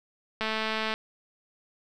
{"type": "click train", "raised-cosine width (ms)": 0.3, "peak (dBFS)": -14, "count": 117, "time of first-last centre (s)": [0.41, 0.94], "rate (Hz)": 219, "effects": []}